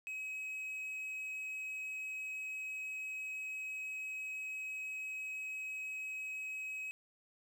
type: tone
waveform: triangle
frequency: 2549 Hz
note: D#7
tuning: 41 cents sharp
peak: -38 dBFS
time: 0.07-6.91 s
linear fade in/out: 0 ms
effects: 11-bit